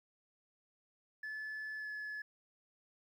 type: tone with pitch glide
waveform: sine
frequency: 1730 to 1712.1 Hz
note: A6 to A6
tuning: -30 to -48 cents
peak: -38 dBFS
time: 1.23-2.22 s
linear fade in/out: 5 ms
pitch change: -18 cents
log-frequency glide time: 1.77-1.88 s
effects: tanh soft clip ceiling -39 dBFS + 12-bit